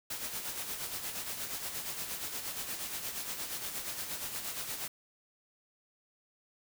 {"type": "noise with tremolo", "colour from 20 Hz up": "white", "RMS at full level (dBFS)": -37, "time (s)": [0.1, 4.88], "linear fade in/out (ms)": 5, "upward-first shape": "sine", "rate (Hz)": 8.5, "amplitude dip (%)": 50, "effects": []}